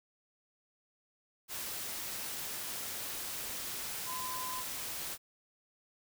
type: tone in noise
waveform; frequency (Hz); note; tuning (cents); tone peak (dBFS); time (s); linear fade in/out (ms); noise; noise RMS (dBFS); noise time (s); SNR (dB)
sine; 1018; C6; -48; -39; 4.05-4.64; 50; white; -40; 1.48-5.18; -2
effects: none